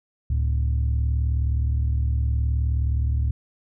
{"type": "tone pair together", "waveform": "sine", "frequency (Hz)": [70.71, 110], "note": ["C#2", "A2"], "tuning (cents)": [35, 0], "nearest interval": "minor sixth", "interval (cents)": 765, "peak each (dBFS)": [-19, -24], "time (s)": [0.3, 3.31], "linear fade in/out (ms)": 5, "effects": ["tanh soft clip ceiling -15 dBFS"]}